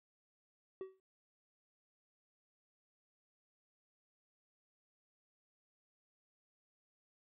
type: tone with exponential decay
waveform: triangle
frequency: 380 Hz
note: F#4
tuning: 46 cents sharp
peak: -36 dBFS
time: 0.81-1 s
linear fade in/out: 1 ms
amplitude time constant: 40 ms
effects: noise-tail reverb RT60 0.1 s tail -19 dB re dry + resampled to 8000 Hz